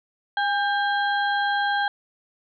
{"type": "harmonic tone with a mistuned harmonic", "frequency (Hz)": 814, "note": "G#5", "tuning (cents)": -35, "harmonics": [1, 2, 4, 5], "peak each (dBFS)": [-23, -24, -33, -38], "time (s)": [0.37, 1.88], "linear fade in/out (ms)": 2, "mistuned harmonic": 2, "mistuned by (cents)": -46, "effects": []}